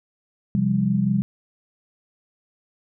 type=tone cluster; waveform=sine; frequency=131.8 / 174.2 / 199 Hz; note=C3 / F3 / G3; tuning=+13 / -4 / +26 cents; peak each=-24 / -24 / -20 dBFS; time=0.55-1.22 s; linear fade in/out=0 ms; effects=none